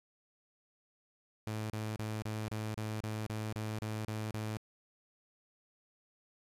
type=tone bursts; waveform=sawtooth; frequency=108.4 Hz; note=A2; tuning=25 cents flat; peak=-32 dBFS; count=12; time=1.47-4.571 s; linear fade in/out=0 ms; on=230 ms; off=31 ms; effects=resampled to 32000 Hz + 10-bit